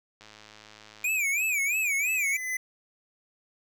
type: click train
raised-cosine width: 0.2 ms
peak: -31 dBFS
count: 91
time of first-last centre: 0.21-1.051 s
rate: 107 Hz
type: tone with vibrato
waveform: square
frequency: 2391 Hz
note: D7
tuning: 30 cents sharp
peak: -25 dBFS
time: 1.04-2.37 s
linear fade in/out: 5 ms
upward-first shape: sine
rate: 3 Hz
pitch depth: 160 cents each way
type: tone with exponential growth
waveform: square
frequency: 2021 Hz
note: B6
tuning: 39 cents sharp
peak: -27 dBFS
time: 1.6-2.57 s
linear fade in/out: 5 ms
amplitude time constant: 210 ms
effects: none